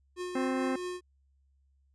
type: tone with tremolo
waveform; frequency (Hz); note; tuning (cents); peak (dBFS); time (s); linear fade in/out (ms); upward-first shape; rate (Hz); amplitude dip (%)
square; 359.9; F#4; -48; -34; 0.16-1.01; 50; triangle; 4.6; 40
type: harmonic tone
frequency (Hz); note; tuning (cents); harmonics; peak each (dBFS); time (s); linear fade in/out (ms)
261.6; C4; 0; 1 / 2 / 3 / 4 / 5 / 6 / 7 / 8 / 10; -30 / -36 / -40 / -42 / -44 / -46 / -47 / -48 / -50; 0.35-0.76; 5
effects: added 68 Hz sine -65 dBFS peak until 1.94 s + resampled to 24000 Hz